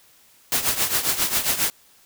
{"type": "noise with tremolo", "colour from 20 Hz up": "white", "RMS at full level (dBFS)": -19, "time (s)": [0.52, 1.7], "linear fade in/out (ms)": 0, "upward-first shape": "triangle", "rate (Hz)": 7.4, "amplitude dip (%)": 80, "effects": ["white hiss -55 dBFS RMS until 2.05 s"]}